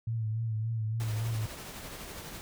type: tone with vibrato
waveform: sine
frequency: 111.6 Hz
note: A2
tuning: 25 cents sharp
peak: -29 dBFS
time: 0.07-1.46 s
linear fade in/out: 5 ms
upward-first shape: sine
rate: 3.5 Hz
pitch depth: 49 cents each way
type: noise with tremolo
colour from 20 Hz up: pink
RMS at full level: -42 dBFS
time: 1-2.41 s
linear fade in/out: 0 ms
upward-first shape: sine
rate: 12 Hz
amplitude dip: 30%
effects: none